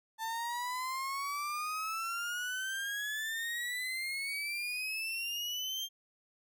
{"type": "exponential sweep", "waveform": "35% pulse", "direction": "up", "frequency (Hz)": [884, 3201], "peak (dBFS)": -33, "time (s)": [0.18, 5.89], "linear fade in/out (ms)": 50, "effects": []}